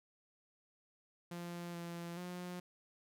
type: tone with pitch steps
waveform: sawtooth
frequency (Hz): 173.1 / 171 / 178.6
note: F3 / F3 / F3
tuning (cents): -15 / -36 / +39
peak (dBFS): -39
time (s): 1.31-2.6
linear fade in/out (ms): 5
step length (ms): 430
effects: none